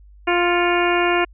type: harmonic tone with a mistuned harmonic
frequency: 350 Hz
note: F4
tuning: 4 cents sharp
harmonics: 1 / 2 / 3 / 4 / 5 / 6 / 7 / 8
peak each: -19 / -22 / -24 / -25 / -26 / -27 / -27 / -28 dBFS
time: 0.27-1.25 s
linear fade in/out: 10 ms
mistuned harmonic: 6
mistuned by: +72 cents
effects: added 50 Hz sine -43 dBFS peak until 1.33 s